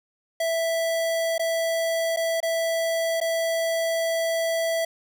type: tone with dropouts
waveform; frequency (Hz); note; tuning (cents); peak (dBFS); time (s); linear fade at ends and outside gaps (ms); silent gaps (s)
square; 659.3; E5; 0; -23; 0.4-4.85; 5; 1.381-1.394 / 2.163-2.17 / 2.404-2.428 / 3.203-3.212
effects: none